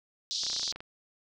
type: band-pass noise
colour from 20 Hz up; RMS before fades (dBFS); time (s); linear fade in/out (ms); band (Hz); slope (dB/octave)
white; -33; 0.31-0.72; 0; 3600 to 5800; 48
type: clicks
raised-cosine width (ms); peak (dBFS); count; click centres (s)
0.3; -26; 11; 0.435 / 0.466 / 0.5 / 0.531 / 0.564 / 0.596 / 0.631 / 0.678 / 0.725 / 0.76 / 0.805
effects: none